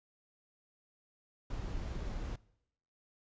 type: noise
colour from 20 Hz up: brown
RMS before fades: -39 dBFS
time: 1.5-2.36 s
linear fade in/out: 5 ms
effects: noise-tail reverb RT60 0.8 s tail -22 dB re dry + resampled to 16000 Hz